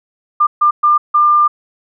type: tone bursts at uneven times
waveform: sine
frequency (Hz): 1197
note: D6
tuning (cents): +33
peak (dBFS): -7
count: 4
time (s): 0.4-0.47 / 0.61-0.71 / 0.83-0.98 / 1.14-1.48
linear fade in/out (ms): 10
effects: none